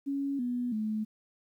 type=tone with pitch steps; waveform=sine; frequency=278.2 / 245 / 215.8 Hz; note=C#4 / B3 / A3; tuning=+6 / -14 / -33 cents; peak=-29 dBFS; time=0.06-1.05 s; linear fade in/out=20 ms; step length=330 ms; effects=11-bit